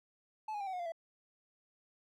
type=tone with pitch steps; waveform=triangle; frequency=865 / 827.4 / 791.4 / 757 / 724 / 692.5 / 662.4 Hz; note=A5 / G#5 / G5 / F#5 / F#5 / F5 / E5; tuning=-30 / -7 / +16 / +39 / -38 / -15 / +8 cents; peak=-35 dBFS; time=0.48-0.921 s; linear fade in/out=5 ms; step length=63 ms; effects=none